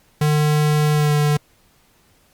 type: tone with pitch glide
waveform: square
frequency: 150.5 to 148.26 Hz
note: D3 to D3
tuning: +43 to +17 cents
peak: -15 dBFS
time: 0.21-1.37 s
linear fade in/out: 5 ms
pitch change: -26 cents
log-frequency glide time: 0.92-1.14 s
effects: pink hiss -57 dBFS RMS until 2.33 s + Opus 48 kbps